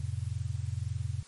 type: chord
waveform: sine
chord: F major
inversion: none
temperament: just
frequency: 87.31 / 109.13 / 130.96 Hz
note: F2 / A2 / C3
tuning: 0 / -14 / +2 cents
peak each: -35 / -35 / -37 dBFS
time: 0-1.23 s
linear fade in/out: 5 ms
effects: white hiss -55 dBFS RMS until 1.27 s + MP3 48 kbps